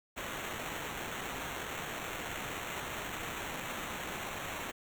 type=noise with sample-and-hold; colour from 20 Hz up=white; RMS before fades=-40 dBFS; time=0.16-4.72 s; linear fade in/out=20 ms; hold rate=4900 Hz; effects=none